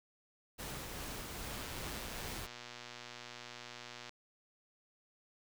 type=noise with tremolo; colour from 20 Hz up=pink; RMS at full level=-43 dBFS; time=0.58-2.47 s; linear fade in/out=20 ms; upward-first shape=triangle; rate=2.5 Hz; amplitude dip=25%
type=click train; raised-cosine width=0.2 ms; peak=-30 dBFS; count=311; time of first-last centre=1.51-4.093 s; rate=120 Hz
effects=none